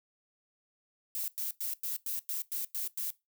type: noise bursts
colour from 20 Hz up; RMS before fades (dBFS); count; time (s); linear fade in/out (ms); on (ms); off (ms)
violet; -35; 9; 1.15-3.104; 0; 130; 98
effects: noise-tail reverb RT60 0.2 s tail -19 dB re dry